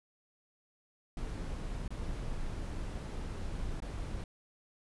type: noise with dropouts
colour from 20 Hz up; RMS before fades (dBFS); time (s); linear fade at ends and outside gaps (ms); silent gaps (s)
brown; -38; 1.17-4.24; 2; 1.879-1.905 / 3.803-3.821
effects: resampled to 24000 Hz